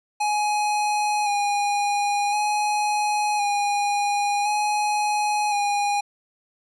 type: tone with vibrato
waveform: square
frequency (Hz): 827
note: G#5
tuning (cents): -8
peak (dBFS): -21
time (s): 0.2-6.01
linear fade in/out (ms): 10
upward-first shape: square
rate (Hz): 0.47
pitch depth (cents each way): 21
effects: resampled to 24000 Hz